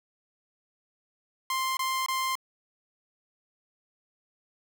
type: tone bursts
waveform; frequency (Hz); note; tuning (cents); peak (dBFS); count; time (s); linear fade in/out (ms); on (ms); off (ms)
sawtooth; 1049; C6; +4; -23; 3; 1.5-2.354; 2; 270; 22
effects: none